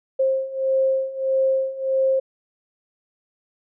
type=beating tone pair; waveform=sine; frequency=530 / 531.6 Hz; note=C5 / C5; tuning=+22 / +27 cents; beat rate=1.6 Hz; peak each=-23 / -20 dBFS; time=0.19-2.2 s; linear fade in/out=10 ms; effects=none